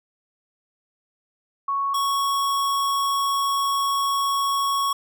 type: tone pair in turn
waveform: sine / square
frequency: 1108.7 / 1108.7 Hz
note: C#6 / C#6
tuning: 0 / 0 cents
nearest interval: unison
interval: 0 cents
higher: neither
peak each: -21 dBFS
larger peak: neither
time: 1.68-1.94 / 1.94-4.93 s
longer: second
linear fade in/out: 5 ms
effects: none